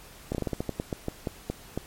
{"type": "slowing click train", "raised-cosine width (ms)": 2, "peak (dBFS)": -15, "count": 14, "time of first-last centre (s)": [0.32, 1.776], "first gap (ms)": 28, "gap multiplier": 1.21, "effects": ["pink hiss -49 dBFS RMS until 1.86 s", "MP3 64 kbps"]}